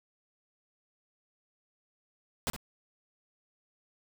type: noise with echo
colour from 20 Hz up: pink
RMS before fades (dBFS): -31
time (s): 2.47-2.5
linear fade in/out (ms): 0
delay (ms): 63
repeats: 1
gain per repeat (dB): -11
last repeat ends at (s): 2.563
effects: none